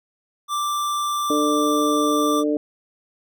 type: tone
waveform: square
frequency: 1177 Hz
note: D6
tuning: 3 cents sharp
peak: -22 dBFS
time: 0.48-2.44 s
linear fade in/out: 50 ms
type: harmonic tone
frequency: 148.9 Hz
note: D3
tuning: 24 cents sharp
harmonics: 2 / 3 / 4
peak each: -20 / -24 / -26 dBFS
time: 1.3-2.57 s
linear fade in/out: 2 ms
effects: none